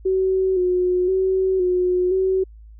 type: tone with vibrato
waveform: sine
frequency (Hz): 370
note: F#4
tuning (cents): 0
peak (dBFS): -16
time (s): 0.05-2.44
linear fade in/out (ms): 10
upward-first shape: square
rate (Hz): 0.97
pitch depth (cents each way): 37
effects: added 54 Hz sine -40 dBFS peak until 2.79 s